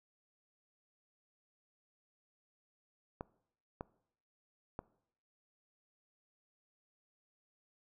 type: clicks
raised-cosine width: 1 ms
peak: -26 dBFS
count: 3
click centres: 3.209 / 3.809 / 4.791 s
effects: noise-tail reverb RT60 0.7 s tail -21 dB re dry